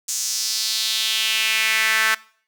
sawtooth tone with high-pass filter sweep, 220 Hz, A3, in tune, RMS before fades -21 dBFS, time 0.08-2.15 s, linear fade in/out 10 ms, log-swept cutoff 6700 to 1600 Hz, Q 2.8, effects noise-tail reverb RT60 0.5 s tail -21 dB re dry

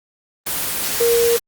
sine tone in noise, 468.4 Hz, A#4, 8 cents sharp, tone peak -13 dBFS, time 1-1.37 s, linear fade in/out 10 ms, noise white, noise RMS -22 dBFS, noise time 0.46-1.39 s, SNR +6 dB, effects Opus 24 kbps

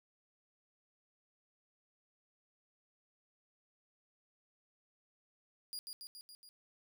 sawtooth tone with echo, 4843 Hz, D#8, 48 cents flat, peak -38 dBFS, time 5.73-5.79 s, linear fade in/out 0 ms, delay 140 ms, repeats 5, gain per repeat -3 dB, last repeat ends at 6.49 s, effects none

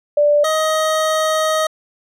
sine / 25% pulse tone pair in turn, 587.3 / 628.4 Hz, D5 / D#5, 0 / +17 cents, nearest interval minor second, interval 117 cents, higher second, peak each -10 / -11 dBFS, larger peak first, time 0.17-0.44 / 0.44-1.67 s, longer second, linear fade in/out 5 ms, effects low-pass 11000 Hz 12 dB/octave

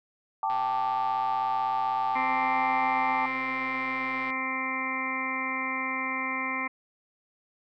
sine chord, G suspended second, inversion none, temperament equal, 784 / 880 / 1174.7 Hz, G5 / A5 / D6, 0 / 0 / 0 cents, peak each -29 / -28 / -32 dBFS, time 0.43-3.26 s, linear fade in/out 2 ms
click train, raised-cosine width 0.3 ms, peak -27 dBFS, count 484, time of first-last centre 0.5-4.303 s, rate 127 Hz
harmonic tone, 261.6 Hz, C4, in tune, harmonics 1 / 2 / 3 / 4 / 5 / 7 / 8 / 9, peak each -37 / -44 / -42 / -33 / -41 / -40 / -32 / -37 dBFS, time 2.15-6.68 s, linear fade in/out 10 ms
effects none

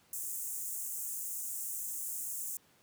pink high-pass noise, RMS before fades -39 dBFS, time 0.13-2.57 s, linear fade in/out 2 ms, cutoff 6900 Hz, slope 48 dB/octave, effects pink hiss -66 dBFS RMS until 2.82 s + high-pass 100 Hz 12 dB/octave

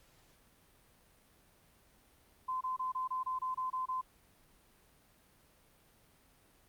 sine tone bursts, 1029 Hz, C6, 29 cents flat, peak -33 dBFS, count 10, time 2.48-4.014 s, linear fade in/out 10 ms, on 130 ms, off 26 ms, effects pink hiss -66 dBFS RMS until 6.68 s + Opus 48 kbps

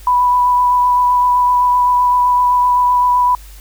sine tone with vibrato, 987.8 Hz, B5, in tune, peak -9 dBFS, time 0.07-3.35 s, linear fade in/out 2 ms, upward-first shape sine, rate 7.8 Hz, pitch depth 12 cents each way, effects added 50 Hz sine -34 dBFS peak until 3.6 s + white hiss -43 dBFS RMS until 3.6 s

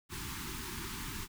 pink band-stop noise, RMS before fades -41 dBFS, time 0.09-1.28 s, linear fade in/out 50 ms, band 400 to 860 Hz, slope 96 dB/octave, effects none

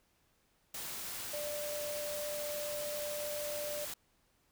sine tone in noise, 591 Hz, D5, 11 cents sharp, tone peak -38 dBFS, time 1.33-3.85 s, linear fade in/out 5 ms, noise white, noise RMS -42 dBFS, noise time 0.74-3.94 s, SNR +1 dB, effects pink hiss -73 dBFS RMS until 4.51 s

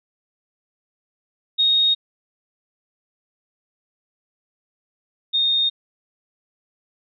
sine tone pair in turn, 3729 / 3684 Hz, A#7 / A#7, 0 / -21 cents, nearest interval unison, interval 21 cents, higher first, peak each -14 / -16 dBFS, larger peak first, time 1.58-1.95 / 5.33-5.7 s, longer neither, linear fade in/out 20 ms, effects none

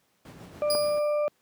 brown noise with tremolo, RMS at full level -37 dBFS, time 0.25-0.99 s, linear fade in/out 2 ms, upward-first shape sine, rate 6.9 Hz, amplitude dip 40%
harmonic tone, 594 Hz, D5, 20 cents sharp, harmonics 1 / 2 / 4, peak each -23 / -36 / -45 dBFS, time 0.62-1.28 s, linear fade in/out 0 ms
sawtooth tone with exponential decay, 4900 Hz, D#8, 27 cents flat, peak -24 dBFS, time 0.7-1.26 s, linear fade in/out 2 ms, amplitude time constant 120 ms
click, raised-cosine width 1 ms, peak -17 dBFS, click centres 0.751 s
effects pink hiss -69 dBFS RMS until 1.41 s + high-pass 150 Hz 12 dB/octave

